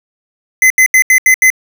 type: tone bursts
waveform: square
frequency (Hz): 2042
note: C7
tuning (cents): -43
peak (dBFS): -5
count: 6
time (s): 0.62-1.502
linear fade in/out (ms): 2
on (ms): 82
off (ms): 78
effects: none